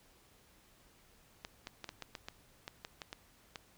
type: clicks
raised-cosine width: 0.2 ms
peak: -25 dBFS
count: 12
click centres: 1.449 / 1.671 / 1.843 / 1.891 / 2.023 / 2.152 / 2.285 / 2.679 / 2.849 / 3.018 / 3.129 / 3.558 s
effects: pink hiss -65 dBFS RMS until 3.77 s